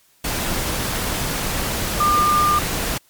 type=tone in noise; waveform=sine; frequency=1200 Hz; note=D6; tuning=37 cents sharp; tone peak=-14 dBFS; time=2-2.59 s; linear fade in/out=5 ms; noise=pink; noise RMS=-23 dBFS; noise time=0.24-2.98 s; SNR=+6 dB; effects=white hiss -57 dBFS RMS until 3.09 s + MP3 96 kbps